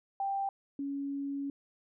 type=tone pair in turn; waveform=sine; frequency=787 / 279.5 Hz; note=G5 / C#4; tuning=+7 / +14 cents; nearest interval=octave + tritone; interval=1793 cents; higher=first; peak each=-30 / -33 dBFS; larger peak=first; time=0.2-0.49 / 0.79-1.5 s; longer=second; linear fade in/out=2 ms; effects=none